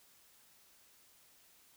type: silence
effects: white hiss -65 dBFS RMS until 1.76 s